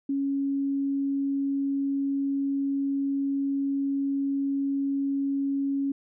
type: tone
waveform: sine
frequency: 276.8 Hz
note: C#4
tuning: 2 cents flat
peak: -24 dBFS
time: 0.09-5.92 s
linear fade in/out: 5 ms
effects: none